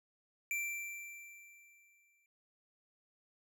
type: tone with exponential decay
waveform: square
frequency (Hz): 2349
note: D7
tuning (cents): 0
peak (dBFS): -34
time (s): 0.51-2.26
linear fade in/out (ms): 1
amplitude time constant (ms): 380
effects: none